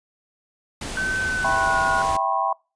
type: noise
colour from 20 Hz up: pink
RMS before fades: -31 dBFS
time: 0.81-2.17 s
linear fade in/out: 5 ms
type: tone with pitch glide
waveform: sine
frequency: 1529 to 1449 Hz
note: G6 to F#6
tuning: -44 to -37 cents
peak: -22 dBFS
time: 0.97-2.02 s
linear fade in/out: 2 ms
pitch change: -93 cents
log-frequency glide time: 1.23-1.81 s
type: chord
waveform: sine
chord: C# half-diminished seventh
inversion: first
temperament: equal with one note detuned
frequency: 659.3 / 784 / 987.8 / 1082.8 Hz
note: E5 / G5 / B5 / C#6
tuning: 0 / 0 / 0 / -41 cents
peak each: -27 / -24 / -25 / -25 dBFS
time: 1.44-2.53 s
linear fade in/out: 5 ms
effects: noise-tail reverb RT60 0.3 s tail -24 dB re dry + resampled to 22050 Hz